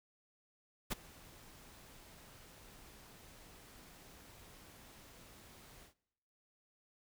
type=noise with ADSR envelope; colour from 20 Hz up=pink; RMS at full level=-35 dBFS; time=0.9-5.94 s; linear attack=20 ms; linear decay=19 ms; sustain=-23 dB; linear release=110 ms; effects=noise-tail reverb RT60 1.0 s tail -24 dB re dry